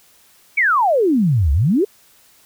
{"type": "exponential two-way sweep", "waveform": "sine", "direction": "down then up", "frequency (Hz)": [2358, 65.5, 442.7], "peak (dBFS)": -12, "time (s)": [0.57, 1.85], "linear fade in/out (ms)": 10, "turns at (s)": 1.52, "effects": ["white hiss -52 dBFS RMS until 2.45 s"]}